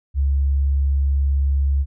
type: tone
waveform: sine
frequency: 69.3 Hz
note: C#2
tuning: in tune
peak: -15 dBFS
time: 0.14-1.86 s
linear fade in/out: 50 ms
effects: none